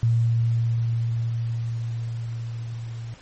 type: tone with level ramp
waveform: sine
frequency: 115.8 Hz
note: A#2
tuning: 11 cents flat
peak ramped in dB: -16 to -31 dBFS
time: 0.03-3.14 s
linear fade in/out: 0 ms
effects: pink hiss -49 dBFS RMS until 3.21 s + MP3 32 kbps